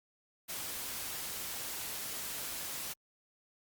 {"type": "noise", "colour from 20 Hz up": "white", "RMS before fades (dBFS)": -40, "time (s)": [0.48, 2.94], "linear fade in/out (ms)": 20, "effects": ["Opus 48 kbps"]}